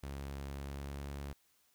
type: tone with pitch glide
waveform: sawtooth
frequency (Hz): 69.3 to 70.35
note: C#2 to C#2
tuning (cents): 0 to +26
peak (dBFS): -37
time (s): 0.03-1.33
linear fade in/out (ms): 5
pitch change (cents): +26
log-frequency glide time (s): 0.5-1.08
effects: white hiss -72 dBFS RMS until 1.74 s